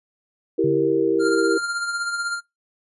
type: chord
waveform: sine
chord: E diminished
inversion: none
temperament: equal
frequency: 329.6 / 392 / 466.2 Hz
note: E4 / G4 / Bb4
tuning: 0 / 0 / 0 cents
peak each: -21 dBFS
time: 0.58-1.58 s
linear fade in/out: 10 ms
type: tone with exponential decay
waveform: sine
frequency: 145.3 Hz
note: D3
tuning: 18 cents flat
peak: -23 dBFS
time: 0.64-1.66 s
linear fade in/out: 2 ms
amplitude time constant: 220 ms
type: tone with tremolo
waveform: square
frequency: 1396.9 Hz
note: F6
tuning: in tune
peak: -22 dBFS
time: 1.19-2.41 s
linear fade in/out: 50 ms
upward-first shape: triangle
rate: 16 Hz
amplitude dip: 55%
effects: noise-tail reverb RT60 0.2 s tail -23 dB re dry + resampled to 24000 Hz